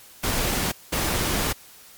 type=noise bursts at uneven times; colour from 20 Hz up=pink; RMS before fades=-24 dBFS; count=2; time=0.23-0.72 / 0.92-1.53 s; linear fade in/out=10 ms; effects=white hiss -48 dBFS RMS until 1.97 s + MP3 96 kbps